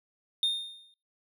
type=tone with exponential decay; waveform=triangle; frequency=3654 Hz; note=A#7; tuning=35 cents flat; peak=-20 dBFS; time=0.43-0.94 s; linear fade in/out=1 ms; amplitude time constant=110 ms; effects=noise-tail reverb RT60 0.4 s tail -23 dB re dry + tanh soft clip ceiling -16 dBFS